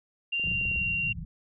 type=tone with pitch glide; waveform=sine; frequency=2779 to 2760 Hz; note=F7 to F7; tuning=-9 to -21 cents; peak=-26 dBFS; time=0.32-1.13 s; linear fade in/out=10 ms; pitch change=-12 cents; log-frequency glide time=0.47-0.71 s
type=clicks; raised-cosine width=2 ms; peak=-33 dBFS; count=8; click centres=0.397 / 0.439 / 0.472 / 0.515 / 0.613 / 0.654 / 0.715 / 0.761 s
type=low-pass noise; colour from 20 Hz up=white; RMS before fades=-37 dBFS; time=0.44-1.25 s; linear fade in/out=2 ms; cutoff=190 Hz; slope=96 dB/octave
effects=none